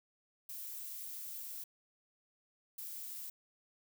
violet noise bursts at uneven times, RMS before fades -45 dBFS, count 2, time 0.49-1.64 / 2.78-3.3 s, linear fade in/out 5 ms, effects none

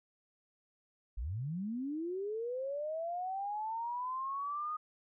sine linear sweep, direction up, 45 to 1244.5 Hz, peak -35 dBFS, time 1.17-4.77 s, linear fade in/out 10 ms, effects none

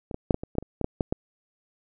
clicks, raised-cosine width 2 ms, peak -22 / -18 / -6 / -12 / -20 / -28 / -7 / -27 / -15 / -11 / -10 / -11 dBFS, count 12, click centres 0.112 / 0.144 / 0.308 / 0.344 / 0.435 / 0.553 / 0.584 / 0.626 / 0.813 / 0.844 / 1.008 / 1.125 s, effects none

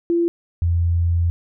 sine tone pair in turn, 341 / 85.25 Hz, F4 / F2, -41 / -41 cents, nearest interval 2 octaves, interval 2400 cents, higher first, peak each -15 dBFS, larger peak neither, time 0.1-0.28 / 0.62-1.3 s, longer second, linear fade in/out 0 ms, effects none

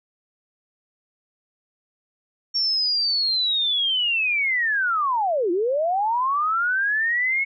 sine linear two-way sweep, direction down then up, 5520 to 331 to 2205 Hz, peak -19 dBFS, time 2.54-7.45 s, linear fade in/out 20 ms, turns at 5.51 s, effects none

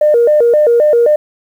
sine tone with vibrato, 533 Hz, C5, 32 cents sharp, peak -5 dBFS, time 0.01-1.16 s, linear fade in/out 5 ms, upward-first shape square, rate 3.8 Hz, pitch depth 210 cents each way, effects tanh soft clip ceiling -1 dBFS + 7-bit

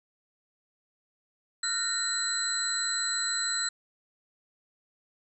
sine tone cluster, 1375 / 1481 / 1837 / 4073 / 7820 Hz, F6 / F#6 / A#6 / C8 / B8, -27 / +1 / -26 / -47 / -18 cents, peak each -37 / -38 / -37 / -31 / -31 dBFS, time 1.63-3.69 s, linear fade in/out 5 ms, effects none

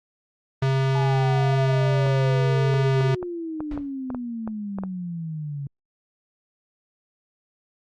square tone, 134 Hz, C3, 42 cents sharp, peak -19 dBFS, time 0.62-3.15 s, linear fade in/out 5 ms
sine exponential sweep, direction down, 870 to 137.9 Hz, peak -28 dBFS, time 0.95-5.67 s, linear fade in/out 2 ms
clicks, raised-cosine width 1 ms, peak -19 dBFS, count 11, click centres 2.065 / 2.74 / 3.009 / 3.228 / 3.605 / 3.776 / 4.103 / 4.147 / 4.476 / 4.786 / 4.836 s
brown noise with exponential decay, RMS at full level -31 dBFS, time 3.71-3.94 s, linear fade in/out 2 ms, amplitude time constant 50 ms
effects low-pass 4000 Hz 12 dB/octave + Opus 32 kbps

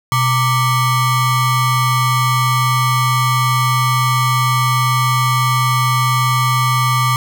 square ring-modulated tone, 523.3 Hz, C5, in tune, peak -10 dBFS, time 0.12-7.16 s, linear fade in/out 0 ms, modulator 649 Hz, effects none

